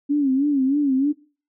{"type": "tone with vibrato", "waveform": "sine", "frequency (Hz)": 277.2, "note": "C#4", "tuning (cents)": 0, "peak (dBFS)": -16, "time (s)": [0.09, 1.13], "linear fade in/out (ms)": 20, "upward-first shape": "sine", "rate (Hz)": 3.2, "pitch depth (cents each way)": 110, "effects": ["noise-tail reverb RT60 0.4 s tail -23 dB re dry"]}